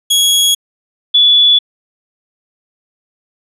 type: tone pair in turn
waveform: sawtooth / sine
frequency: 3330 / 3434 Hz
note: G#7 / A7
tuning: +4 / -43 cents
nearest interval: minor second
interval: 53 cents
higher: second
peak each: -5 dBFS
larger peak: neither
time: 0.1-0.55 / 1.14-1.59 s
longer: neither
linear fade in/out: 10 ms
effects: resampled to 32000 Hz